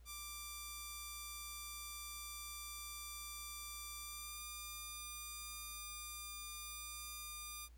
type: tone with pitch glide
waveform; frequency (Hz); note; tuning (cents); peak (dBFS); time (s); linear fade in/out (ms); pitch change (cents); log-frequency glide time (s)
5% pulse; 1180 to 1199.9; D6 to D6; +8 to +37; -35; 0.05-7.69; 50; +29; 4.01-4.43
effects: added 58 Hz sine -57 dBFS peak until 7.77 s + pink hiss -73 dBFS RMS until 7.77 s